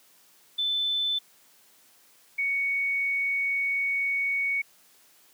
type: tone pair in turn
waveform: sine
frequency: 3520 / 2229 Hz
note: A7 / C#7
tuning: 0 / +9 cents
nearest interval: minor sixth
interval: 791 cents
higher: first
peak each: -24 dBFS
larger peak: neither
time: 0.58-1.19 / 2.38-4.62 s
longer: second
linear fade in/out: 10 ms
effects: white hiss -59 dBFS RMS until 5.33 s + high-pass 150 Hz 12 dB/octave